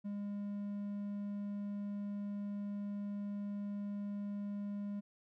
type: tone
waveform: triangle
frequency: 203.4 Hz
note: G#3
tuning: 36 cents flat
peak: -36 dBFS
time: 0.04-5.01 s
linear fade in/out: 20 ms
effects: none